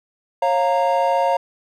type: tone cluster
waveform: triangle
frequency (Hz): 546 / 701 / 928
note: C#5 / F5 / A#5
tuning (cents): -26 / +6 / -8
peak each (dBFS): -18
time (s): 0.42-1.37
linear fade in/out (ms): 5
effects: none